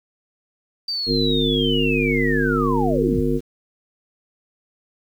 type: linear sweep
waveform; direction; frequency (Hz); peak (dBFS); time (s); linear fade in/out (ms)
sine; down; 4670 to 51.1; -22; 0.88-3.21; 5
type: harmonic tone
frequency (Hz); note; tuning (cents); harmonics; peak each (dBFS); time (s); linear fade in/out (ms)
51; G#1; -31; 1 / 3 / 5 / 7 / 9; -26 / -25 / -22 / -24 / -24; 1.06-3.41; 50
effects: 8-bit